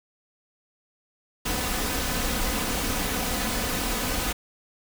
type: noise with comb filter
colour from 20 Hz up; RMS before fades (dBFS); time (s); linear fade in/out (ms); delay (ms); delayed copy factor
pink; -27; 1.45-4.33; 10; 4; +0.5
effects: none